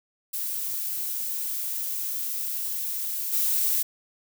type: noise with level steps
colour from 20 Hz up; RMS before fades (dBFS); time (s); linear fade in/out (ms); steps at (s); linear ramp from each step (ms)
violet; -30 / -24; 0.33-3.83; 10; 3.32; 20
effects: none